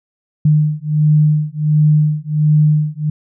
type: beating tone pair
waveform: sine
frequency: 151.1 / 152.5 Hz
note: D3 / D#3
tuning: +50 / -34 cents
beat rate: 1.4 Hz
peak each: -13 dBFS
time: 0.45-3.1 s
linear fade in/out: 5 ms
effects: none